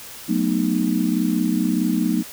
sine chord, B dominant seventh, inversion second, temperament just, 185.21 / 222.2 / 246.9 / 308.7 Hz, F#3 / A3 / B3 / D#4, +2 / +17 / 0 / -14 cents, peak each -23 dBFS, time 0.28-2.23 s, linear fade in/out 20 ms, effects white hiss -38 dBFS RMS until 2.32 s

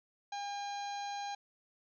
harmonic tone with a mistuned harmonic, 808 Hz, G#5, 48 cents flat, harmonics 1 / 2 / 3 / 4 / 5 / 6 / 7 / 8, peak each -38 / -50 / -52 / -54 / -49 / -60 / -60 / -54 dBFS, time 0.32-1.35 s, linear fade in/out 5 ms, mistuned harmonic 7, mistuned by -22 cents, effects none

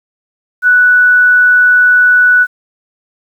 sine tone, 1480 Hz, F#6, in tune, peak -4 dBFS, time 0.62-2.47 s, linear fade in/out 50 ms, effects 7-bit

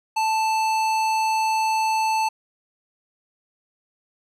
sine tone with hard clipping, 880 Hz, A5, in tune, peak -21 dBFS, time 0.16-2.29 s, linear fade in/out 10 ms, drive 16 dB, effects none

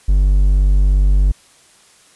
triangle tone, 48.57 Hz, G1, 15 cents flat, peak -7 dBFS, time 0.08-1.32 s, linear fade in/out 10 ms, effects white hiss -49 dBFS RMS until 2.15 s + resampled to 24000 Hz

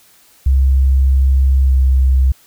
sine tone with pitch glide, 66.7 to 65.59 Hz, C2 to C2, +34 to +5 cents, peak -8 dBFS, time 0.46-2.32 s, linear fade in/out 5 ms, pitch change -29 cents, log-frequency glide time 1.65-1.73 s, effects white hiss -49 dBFS RMS until 2.46 s

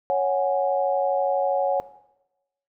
sine chord, C# suspended fourth, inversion none, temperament just, 554.4 / 739.2 / 831.5 Hz, C#5 / F#5 / G#5, 0 / -2 / +2 cents, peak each -22 / -24 / -27 dBFS, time 0.1-1.8 s, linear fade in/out 0 ms, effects noise-tail reverb RT60 0.9 s tail -17 dB re dry

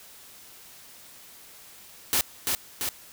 white noise with echo, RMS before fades -23 dBFS, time 2.13-2.21 s, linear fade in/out 0 ms, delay 340 ms, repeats 2, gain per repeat -3 dB, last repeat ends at 2.89 s, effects white hiss -49 dBFS RMS until 3.12 s

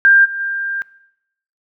sine tone with level steps, 1593 Hz, G6, 27 cents sharp, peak -6 / -23 / -19 dBFS, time 0.05-0.82 s, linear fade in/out 0 ms, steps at 0.24 / 0.39 s, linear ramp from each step 20 ms, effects noise-tail reverb RT60 0.8 s tail -20 dB re dry

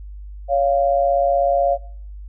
sine tone pair together, 560 / 696.2 Hz, C#5 / F5, +18 / -6 cents, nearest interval major third, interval 376 cents, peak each -17 dBFS, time 0.48-1.78 s, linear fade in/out 50 ms, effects noise-tail reverb RT60 0.5 s tail -17 dB re dry + added 50 Hz sine -32 dBFS peak until 2.28 s

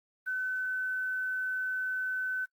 sine tone with quantisation, 1515 Hz, F#6, 40 cents sharp, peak -30 dBFS, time 0.26-2.46 s, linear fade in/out 20 ms, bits 10, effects noise-tail reverb RT60 0.1 s tail -24 dB re dry + Opus 24 kbps

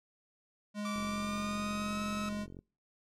square tone, 207.7 Hz, G#3, in tune, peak -36 dBFS, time 0.74-2.47 s, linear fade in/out 50 ms
sawtooth tone with pitch glide, 1164 to 1291.5 Hz, D6 to E6, -16 to -36 cents, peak -35 dBFS, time 0.85-2.29 s, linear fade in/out 2 ms, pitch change +180 cents, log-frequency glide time 1.04-2.02 s
click train, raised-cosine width 3 ms, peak -35 dBFS, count 75, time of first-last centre 0.96-2.59 s, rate 45.4 Hz
effects noise-tail reverb RT60 0.4 s tail -26 dB re dry + low-pass 9000 Hz 12 dB/octave

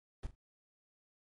brown noise with echo, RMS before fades -39 dBFS, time 0.23-0.27 s, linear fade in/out 2 ms, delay 41 ms, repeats 2, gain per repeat -14 dB, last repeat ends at 0.352 s, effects MP3 48 kbps

